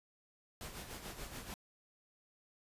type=noise with tremolo; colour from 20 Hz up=pink; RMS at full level=-45 dBFS; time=0.61-1.54 s; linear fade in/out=0 ms; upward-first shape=sine; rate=6.9 Hz; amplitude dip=55%; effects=resampled to 32000 Hz